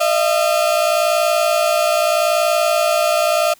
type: tone pair together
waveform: 35% pulse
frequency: 615.2 / 676 Hz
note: D#5 / E5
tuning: -20 / +43 cents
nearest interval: major second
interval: 163 cents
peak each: -15 dBFS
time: 0-3.54 s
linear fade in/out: 10 ms
effects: white hiss -50 dBFS RMS until 3.59 s